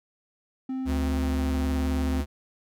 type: tone with pitch glide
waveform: triangle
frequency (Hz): 261.6 to 259.9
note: C4 to C4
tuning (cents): 0 to -11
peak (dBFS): -26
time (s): 0.69-2.21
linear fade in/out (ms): 5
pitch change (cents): -11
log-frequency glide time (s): 0.92-1.42
type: tone with vibrato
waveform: square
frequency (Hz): 72.1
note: D2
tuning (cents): -31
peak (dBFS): -26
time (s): 0.85-2.26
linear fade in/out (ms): 50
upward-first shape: sine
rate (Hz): 19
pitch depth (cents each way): 42
effects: none